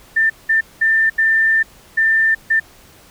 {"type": "tone bursts at uneven times", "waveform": "sine", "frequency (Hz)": 1789, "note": "A6", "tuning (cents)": 28, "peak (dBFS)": -11, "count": 6, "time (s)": [[0.16, 0.3], [0.49, 0.61], [0.81, 1.1], [1.18, 1.63], [1.97, 2.35], [2.5, 2.6]], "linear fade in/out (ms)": 10, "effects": ["pink hiss -46 dBFS RMS until 3.1 s"]}